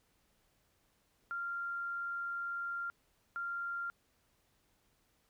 sine tone bursts at uneven times, 1389 Hz, F6, 10 cents flat, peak -36 dBFS, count 2, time 1.31-2.9 / 3.36-3.9 s, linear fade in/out 0 ms, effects pink hiss -74 dBFS RMS until 5.29 s

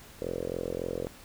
5% pulse tone with low-pass filter, 43.62 Hz, F1, 1 cent flat, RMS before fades -34 dBFS, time 0.22-1.07 s, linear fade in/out 0 ms, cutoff 500 Hz, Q 5.8, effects pink hiss -51 dBFS RMS until 1.24 s

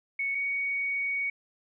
sine tone pair in turn, 2217 / 2238 Hz, C#7 / C#7, 0 / +16 cents, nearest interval unison, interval 16 cents, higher second, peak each -27 dBFS, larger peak neither, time 0.19-0.35 / 0.35-1.3 s, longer second, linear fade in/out 5 ms, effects none

